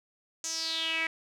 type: tone with band-pass filter sweep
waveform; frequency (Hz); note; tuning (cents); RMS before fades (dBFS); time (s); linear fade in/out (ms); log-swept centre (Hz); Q
sawtooth; 324.9; E4; -25; -32; 0.44-1.07; 2; 6700 to 2100; 5.7
effects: none